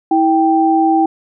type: tone pair together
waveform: sine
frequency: 324.7 / 784 Hz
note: E4 / G5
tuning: -26 / 0 cents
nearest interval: octave + minor third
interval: 1526 cents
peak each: -12 dBFS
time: 0.11-1.06 s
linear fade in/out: 5 ms
effects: none